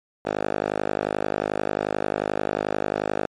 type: tone with band-pass filter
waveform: 5% pulse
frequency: 51.3 Hz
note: G#1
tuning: 21 cents flat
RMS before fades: -26 dBFS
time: 0.25-3.26 s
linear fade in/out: 5 ms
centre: 750 Hz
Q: 1
effects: MP3 48 kbps